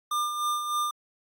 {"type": "tone with tremolo", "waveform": "square", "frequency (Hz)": 1200, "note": "D6", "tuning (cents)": 37, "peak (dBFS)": -25, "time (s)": [0.11, 0.91], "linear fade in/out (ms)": 5, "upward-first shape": "sine", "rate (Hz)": 3.3, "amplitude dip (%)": 50, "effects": ["AAC 64 kbps"]}